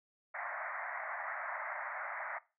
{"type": "band-pass noise", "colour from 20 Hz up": "white", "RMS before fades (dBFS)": -41, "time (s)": [0.34, 2.39], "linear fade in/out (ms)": 10, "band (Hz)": [590, 2100], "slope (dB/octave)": 96, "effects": ["noise-tail reverb RT60 0.3 s tail -20 dB re dry"]}